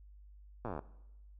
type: slowing click train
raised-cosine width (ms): 1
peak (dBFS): -26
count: 14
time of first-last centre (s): 0.65-0.792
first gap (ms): 8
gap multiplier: 1.05
effects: noise-tail reverb RT60 0.9 s tail -19 dB re dry + added 50 Hz sine -53 dBFS peak until 1.39 s